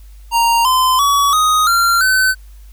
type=tone with pitch steps; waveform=square; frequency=931 / 1027.1 / 1133 / 1249.9 / 1378.9 / 1521.2 Hz; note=A#5 / C6 / C#6 / D#6 / F6 / F#6; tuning=-2 / -32 / +37 / +7 / -22 / +48 cents; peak=-11 dBFS; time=0.31-2.35 s; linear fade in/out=50 ms; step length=340 ms; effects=added 50 Hz sine -35 dBFS peak until 2.72 s + white hiss -53 dBFS RMS until 2.72 s

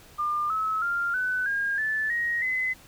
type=tone with pitch steps; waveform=sine; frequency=1200 / 1293.6 / 1394.5 / 1503.2 / 1620.4 / 1746.8 / 1883 / 2030 Hz; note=D6 / E6 / F6 / F#6 / G#6 / A6 / A#6 / B6; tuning=+37 / -33 / -3 / +27 / -43 / -13 / +17 / +47 cents; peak=-24 dBFS; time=0.18-2.74 s; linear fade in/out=20 ms; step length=320 ms; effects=pink hiss -52 dBFS RMS until 2.87 s

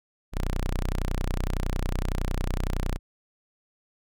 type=tone; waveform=sawtooth; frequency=30.87 Hz; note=B0; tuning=in tune; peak=-21 dBFS; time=0.32-2.99 s; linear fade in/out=50 ms; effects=none

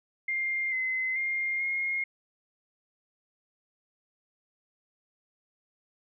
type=tone with pitch steps; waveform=sine; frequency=2110 / 2050 / 2118 / 2143 Hz; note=C7 / C7 / C7 / C7; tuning=+14 / -36 / +21 / +41 cents; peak=-27 dBFS; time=0.28-2.04 s; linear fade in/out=5 ms; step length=440 ms; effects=none

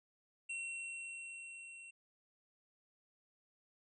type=tone with level ramp; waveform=square; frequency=2724 Hz; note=F7; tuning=44 cents flat; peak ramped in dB=-40 to -52 dBFS; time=0.49-1.91 s; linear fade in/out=10 ms; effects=resampled to 22050 Hz

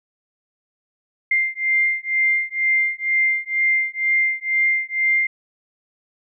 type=beating tone pair; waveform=sine; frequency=2098 / 2100.1 Hz; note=C7 / C7; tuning=+4 / +6 cents; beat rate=2.1 Hz; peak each=-20 dBFS; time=1.31-5.27 s; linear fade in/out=5 ms; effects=none

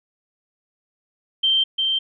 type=tone with echo; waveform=sine; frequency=3136 Hz; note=G7; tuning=in tune; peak=-15 dBFS; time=1.43-1.64 s; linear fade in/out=10 ms; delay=350 ms; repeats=1; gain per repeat=-3 dB; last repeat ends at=1.99 s; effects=none

